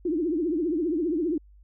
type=tone with vibrato; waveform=sine; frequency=326.9 Hz; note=E4; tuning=14 cents flat; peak=-23 dBFS; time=0.05-1.38 s; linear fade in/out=5 ms; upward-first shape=triangle; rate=15 Hz; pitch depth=220 cents each way; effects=added 50 Hz sine -50 dBFS peak until 1.63 s